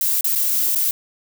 violet noise with dropouts, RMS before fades -19 dBFS, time 0.01-0.91 s, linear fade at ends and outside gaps 1 ms, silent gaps 0.209-0.244 / 0.352-0.357 / 0.749-0.757 s, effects none

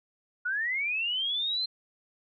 sine linear sweep, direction up, 1422 to 4157 Hz, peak -27 dBFS, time 0.45-1.66 s, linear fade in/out 10 ms, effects none

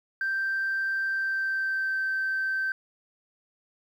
sine tone with pitch glide, 1568 to 1551.8 Hz, G6 to G6, 0 to -18 cents, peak -24 dBFS, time 0.21-2.72 s, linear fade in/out 2 ms, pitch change -18 cents, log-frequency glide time 1.09-2 s, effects tanh soft clip ceiling -22 dBFS + 10-bit

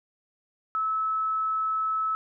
sine tone, 1300 Hz, E6, 24 cents flat, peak -24 dBFS, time 0.75-2.15 s, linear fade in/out 0 ms, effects none

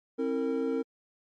triangle tone cluster, 266.8 / 326.8 / 458.4 Hz, C4 / E4 / A#4, +34 / -15 / -29 cents, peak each -29 / -33 / -28 dBFS, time 0.18-0.83 s, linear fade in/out 20 ms, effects MP3 48 kbps

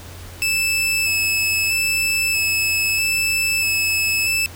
sawtooth tone with vibrato, 2617 Hz, E7, 13 cents flat, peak -14 dBFS, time 0.42-4.46 s, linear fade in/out 0 ms, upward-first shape square, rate 0.78 Hz, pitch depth 11 cents each way, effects added 88 Hz sine -37 dBFS peak until 4.55 s + pink hiss -40 dBFS RMS until 4.55 s

